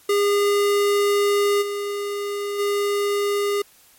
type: tone with level steps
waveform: square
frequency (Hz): 406.8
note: G#4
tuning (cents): -36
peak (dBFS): -17 / -25 / -20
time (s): 0.09-3.62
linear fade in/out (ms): 5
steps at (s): 1.61 / 2.58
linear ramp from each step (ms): 20
effects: white hiss -53 dBFS RMS until 3.98 s + MP3 64 kbps